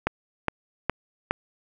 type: click train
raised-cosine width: 0.5 ms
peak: -7 dBFS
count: 4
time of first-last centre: 0.07-1.31 s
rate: 2.42 Hz
effects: none